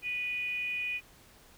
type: tone with frequency modulation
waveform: sine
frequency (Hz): 2467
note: D#7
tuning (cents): -15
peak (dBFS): -31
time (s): 0.02-1.01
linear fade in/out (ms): 50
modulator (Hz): 491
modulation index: 0.35
effects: pink hiss -58 dBFS RMS until 1.57 s